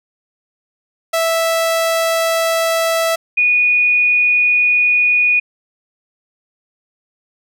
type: tone pair in turn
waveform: sawtooth / sine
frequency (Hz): 658 / 2463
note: E5 / D#7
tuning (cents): -3 / -18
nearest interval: octave + major seventh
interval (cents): 2285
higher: second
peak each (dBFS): -10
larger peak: neither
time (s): 1.13-3.16 / 3.37-5.4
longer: neither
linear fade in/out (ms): 10
effects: none